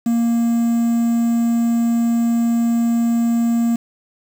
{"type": "tone with quantisation", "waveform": "triangle", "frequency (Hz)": 233.1, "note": "A#3", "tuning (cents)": 0, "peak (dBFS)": -12, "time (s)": [0.06, 3.76], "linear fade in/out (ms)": 5, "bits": 6, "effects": []}